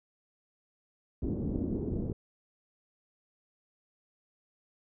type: low-pass noise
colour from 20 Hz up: white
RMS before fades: -33 dBFS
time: 1.22-2.13 s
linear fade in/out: 5 ms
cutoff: 340 Hz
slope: 24 dB/octave
effects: none